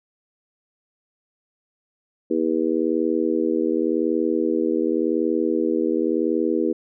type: harmonic tone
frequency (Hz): 80.9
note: E2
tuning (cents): -32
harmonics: 3 / 4 / 5 / 6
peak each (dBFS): -26 / -22 / -24 / -26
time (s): 2.3-6.73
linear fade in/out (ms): 10
effects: none